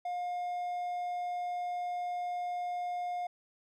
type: tone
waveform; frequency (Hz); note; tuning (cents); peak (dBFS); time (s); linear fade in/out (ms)
triangle; 712; F5; +33; -31; 0.05-3.27; 5
effects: none

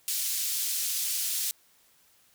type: band-pass noise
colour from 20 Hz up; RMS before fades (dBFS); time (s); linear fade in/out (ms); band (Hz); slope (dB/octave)
white; -30; 0.08-1.51; 0; 3800 to 16000; 12
effects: white hiss -63 dBFS RMS until 2.34 s

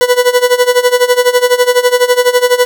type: tone with tremolo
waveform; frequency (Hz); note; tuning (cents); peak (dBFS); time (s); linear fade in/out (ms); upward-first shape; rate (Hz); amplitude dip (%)
40% pulse; 493.9; B4; 0; -3; 0.01-2.65; 0; sine; 12; 85
effects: none

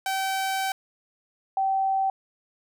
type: tone pair in turn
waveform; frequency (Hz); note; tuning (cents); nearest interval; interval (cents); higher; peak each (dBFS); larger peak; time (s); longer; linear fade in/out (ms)
sawtooth / sine; 770 / 772.9; G5 / G5; -31 / -25; unison; 6; second; -21; neither; 0.06-0.72 / 1.57-2.1; first; 2
effects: none

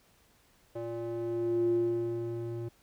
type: tone with band-pass filter sweep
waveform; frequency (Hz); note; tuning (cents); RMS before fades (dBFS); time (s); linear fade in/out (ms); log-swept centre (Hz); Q
square; 116.54; A#2; 0; -32; 0.75-2.69; 10; 480 to 250; 7.3
effects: pink hiss -65 dBFS RMS until 2.82 s

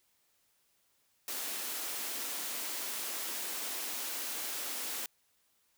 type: high-pass noise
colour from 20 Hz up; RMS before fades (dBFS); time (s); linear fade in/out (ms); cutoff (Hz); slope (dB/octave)
white; -38; 1.28-5.06; 2; 220; 48
effects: white hiss -73 dBFS RMS until 5.77 s

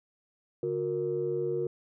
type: tone cluster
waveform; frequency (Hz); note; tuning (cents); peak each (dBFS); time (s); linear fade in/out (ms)
sine; 142.9 / 362.7 / 463.2; D3 / F#4 / A#4; -47 / -34 / -11; -38 / -30 / -31; 0.63-1.67; 2
effects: tanh soft clip ceiling -19 dBFS

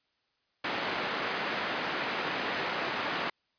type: band-pass noise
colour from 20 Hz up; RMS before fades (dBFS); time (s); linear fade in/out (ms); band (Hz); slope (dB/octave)
white; -33; 0.64-3.3; 5; 200 to 2100; 12
effects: white hiss -75 dBFS RMS until 3.58 s + resampled to 11025 Hz

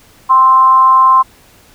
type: tone with frequency modulation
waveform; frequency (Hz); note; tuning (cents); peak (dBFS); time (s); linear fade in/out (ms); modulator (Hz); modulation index
sine; 1046.5; C6; 0; -4; 0.29-1.23; 20; 265; 0.28
effects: pink hiss -45 dBFS RMS until 1.74 s

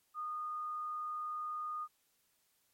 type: tone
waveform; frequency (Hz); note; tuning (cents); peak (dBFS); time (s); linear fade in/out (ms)
sine; 1228; D#6; -23; -37; 0.14-1.88; 50
effects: white hiss -75 dBFS RMS until 2.73 s + MP3 64 kbps

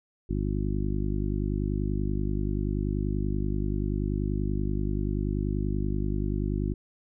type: harmonic tone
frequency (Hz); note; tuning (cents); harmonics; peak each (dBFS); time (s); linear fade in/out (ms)
50.4; G1; +49; 1 / 2 / 3 / 4 / 5 / 6 / 7; -29 / -32 / -34 / -35 / -36 / -37 / -37; 0.29-6.74; 10
effects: none

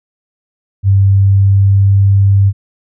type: tone with pitch glide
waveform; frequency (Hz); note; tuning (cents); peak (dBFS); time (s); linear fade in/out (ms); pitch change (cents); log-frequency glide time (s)
sine; 98 to 98.8; G2 to G2; 0 to +14; -5; 0.83-2.53; 50; +14; 1.03-2.04
effects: none

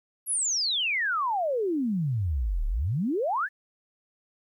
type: exponential two-way sweep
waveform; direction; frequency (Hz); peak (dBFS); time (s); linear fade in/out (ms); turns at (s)
sine; down then up; 11640 to 34.06 to 1830; -24; 0.26-3.49; 50; 2.66
effects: 11-bit

